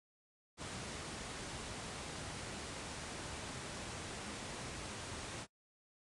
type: low-pass noise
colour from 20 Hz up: pink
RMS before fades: -45 dBFS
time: 0.57-5.47 s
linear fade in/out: 50 ms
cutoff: 10000 Hz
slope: 96 dB/octave
effects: noise-tail reverb RT60 0.1 s tail -22 dB re dry + high-pass 60 Hz 12 dB/octave